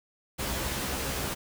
pink noise with comb filter, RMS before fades -32 dBFS, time 0.38-1.35 s, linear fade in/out 20 ms, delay 15 ms, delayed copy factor +0.65, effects none

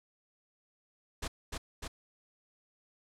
pink noise with echo, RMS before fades -36 dBFS, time 1.22-1.28 s, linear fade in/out 10 ms, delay 300 ms, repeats 2, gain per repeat -2 dB, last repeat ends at 1.88 s, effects low-pass 9000 Hz 12 dB/octave

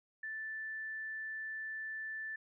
sine tone, 1760 Hz, A6, in tune, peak -39 dBFS, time 0.23-2.36 s, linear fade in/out 5 ms, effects none

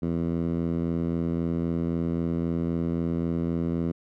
10% pulse tone with band-pass filter, 83.8 Hz, E2, 29 cents sharp, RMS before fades -27 dBFS, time 0.02-3.92 s, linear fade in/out 10 ms, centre 200 Hz, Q 1.2, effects none

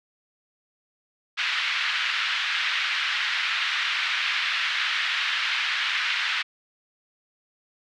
pink band-pass noise, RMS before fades -26 dBFS, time 1.37-6.43 s, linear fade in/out 20 ms, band 1500 to 3700 Hz, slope 24 dB/octave, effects none

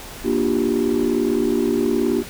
sine chord, G minor seventh, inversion first, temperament just, 235.2 / 294 / 352.8 / 392 Hz, Bb3 / D4 / F4 / G4, +16 / +2 / +18 / 0 cents, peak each -21 dBFS, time 0.23-2.24 s, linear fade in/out 50 ms, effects tanh soft clip ceiling -10 dBFS + pink hiss -36 dBFS RMS until 2.29 s

